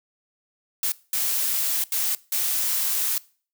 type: noise bursts at uneven times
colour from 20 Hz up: blue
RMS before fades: -24 dBFS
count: 4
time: 0.83-0.92 / 1.13-1.84 / 1.92-2.15 / 2.32-3.18 s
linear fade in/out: 2 ms
effects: noise-tail reverb RT60 0.4 s tail -21 dB re dry